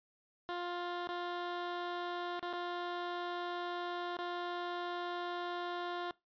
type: tone with dropouts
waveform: 15% pulse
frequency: 351.4 Hz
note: F4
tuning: 11 cents sharp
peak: -31 dBFS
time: 0.49-6.11 s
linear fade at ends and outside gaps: 0 ms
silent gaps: 1.073-1.09 / 2.394-2.428 / 2.529-2.535 / 4.168-4.188 s
effects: noise-tail reverb RT60 0.2 s tail -21 dB re dry + resampled to 11025 Hz

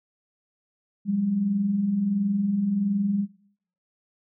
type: tone pair together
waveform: sine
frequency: 180.36 / 201.8 Hz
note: F#3 / G#3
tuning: -44 / -49 cents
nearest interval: major second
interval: 195 cents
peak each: -30 / -22 dBFS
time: 1.05-3.27 s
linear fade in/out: 50 ms
effects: noise-tail reverb RT60 0.7 s tail -22 dB re dry

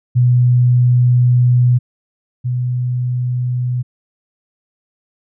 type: tone pair in turn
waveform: sine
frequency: 123.47 / 124.33 Hz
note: B2 / B2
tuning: 0 / +12 cents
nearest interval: unison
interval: 12 cents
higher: second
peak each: -8 / -15 dBFS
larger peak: first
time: 0.15-1.79 / 2.44-3.83 s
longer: first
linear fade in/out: 20 ms
effects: none

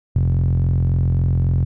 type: tone with band-pass filter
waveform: sawtooth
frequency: 43.65 Hz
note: F1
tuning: in tune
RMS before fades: -17 dBFS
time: 0.15-1.65 s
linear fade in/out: 10 ms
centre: 110 Hz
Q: 8.3
effects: none

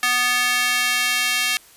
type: tone with high-pass filter sweep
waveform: square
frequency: 246.9 Hz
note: B3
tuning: in tune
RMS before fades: -20 dBFS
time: 0.03-1.57 s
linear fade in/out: 0 ms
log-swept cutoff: 1600 to 2400 Hz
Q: 1.5
effects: white hiss -49 dBFS RMS until 1.76 s + resampled to 32000 Hz

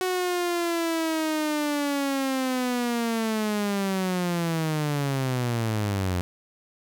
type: linear sweep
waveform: sawtooth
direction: down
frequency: 371 to 87.3 Hz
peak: -20 dBFS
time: 0.01-6.21 s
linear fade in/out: 0 ms
effects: none

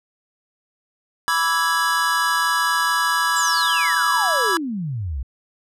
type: chord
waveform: square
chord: E dominant seventh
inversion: second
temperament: equal with one note detuned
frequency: 987.8 / 1154.5 / 1318.5 / 1661.2 Hz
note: B5 / D6 / E6 / G#6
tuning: 0 / -30 / 0 / 0 cents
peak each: -24 / -25 / -25 / -22 dBFS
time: 1.28-4.57 s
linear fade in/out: 0 ms
type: exponential sweep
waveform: sine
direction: down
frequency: 7902 to 59 Hz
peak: -23 dBFS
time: 3.36-5.23 s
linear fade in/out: 5 ms
effects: low-pass 12000 Hz 12 dB/octave

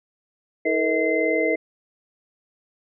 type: tone cluster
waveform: sine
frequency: 321.7 / 440.5 / 481.2 / 638 / 2068 Hz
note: E4 / A4 / B4 / D#5 / C7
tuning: -42 / +2 / -45 / +43 / -21 cents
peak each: -25 dBFS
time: 0.65-1.56 s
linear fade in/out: 10 ms
effects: none

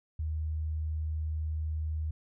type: tone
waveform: sine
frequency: 78 Hz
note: D#2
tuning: 5 cents sharp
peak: -30 dBFS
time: 0.19-2.11 s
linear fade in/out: 5 ms
effects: none

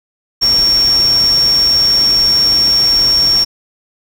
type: tone in noise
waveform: sine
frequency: 5510 Hz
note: F8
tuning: 24 cents flat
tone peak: -8 dBFS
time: 0.41-3.45 s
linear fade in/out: 20 ms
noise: pink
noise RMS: -25 dBFS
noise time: 0.41-3.45 s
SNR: +14 dB
effects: none

